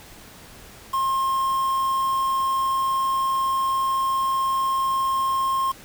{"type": "tone with quantisation", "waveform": "triangle", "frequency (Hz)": 1066, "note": "C6", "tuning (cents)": 32, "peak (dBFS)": -18, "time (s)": [0.93, 5.72], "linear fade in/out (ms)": 10, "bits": 6, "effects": ["pink hiss -45 dBFS RMS until 5.84 s"]}